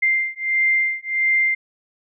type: beating tone pair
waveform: sine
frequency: 2094 / 2095.5 Hz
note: C7 / C7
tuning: +1 / +2 cents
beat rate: 1.5 Hz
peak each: -20 dBFS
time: 0.02-1.55 s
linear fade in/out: 10 ms
effects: none